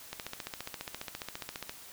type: click train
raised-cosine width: 0.2 ms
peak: -20 dBFS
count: 24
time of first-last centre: 0.13-1.695 s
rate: 14.7 Hz
effects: white hiss -50 dBFS RMS until 1.92 s